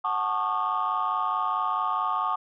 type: chord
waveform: sine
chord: D# half-diminished seventh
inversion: first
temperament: equal with one note detuned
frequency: 740 / 880 / 1108.7 / 1213.3 Hz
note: F#5 / A5 / C#6 / D#6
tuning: 0 / 0 / 0 / -44 cents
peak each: -31 / -30 / -27 / -27 dBFS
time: 0.04-2.36 s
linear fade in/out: 10 ms
effects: tanh soft clip ceiling -18 dBFS